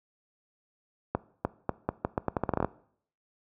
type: accelerating click train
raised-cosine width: 1 ms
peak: -12 dBFS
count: 15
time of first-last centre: 1.15-2.646 s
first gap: 300 ms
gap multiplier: 0.81
effects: noise-tail reverb RT60 0.6 s tail -20 dB re dry + high-pass 60 Hz 12 dB/octave